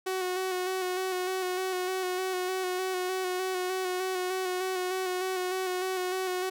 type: tone with vibrato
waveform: sawtooth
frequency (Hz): 370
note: F#4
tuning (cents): 0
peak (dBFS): -25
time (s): 0.06-6.5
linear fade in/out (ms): 10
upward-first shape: square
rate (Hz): 3.3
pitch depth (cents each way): 24
effects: none